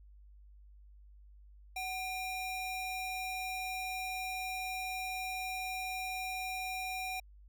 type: ring-modulated tone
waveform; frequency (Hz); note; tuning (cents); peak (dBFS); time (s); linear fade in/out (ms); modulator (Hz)
square; 1576; G6; +9; -34; 1.76-7.2; 5; 828
effects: added 50 Hz sine -54 dBFS peak until 7.48 s